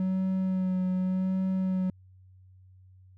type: tone with vibrato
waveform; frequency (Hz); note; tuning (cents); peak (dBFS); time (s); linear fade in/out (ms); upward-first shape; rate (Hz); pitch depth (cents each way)
triangle; 186.5; F#3; +14; -23; 0-1.9; 2; sine; 0.86; 20
effects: added 93 Hz sine -52 dBFS peak until 3.17 s